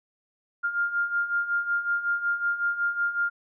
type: beating tone pair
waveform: sine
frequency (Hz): 1400 / 1405.4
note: F6 / F6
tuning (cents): +4 / +10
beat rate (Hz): 5.4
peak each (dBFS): -30 / -25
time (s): 0.63-3.3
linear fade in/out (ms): 20
effects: none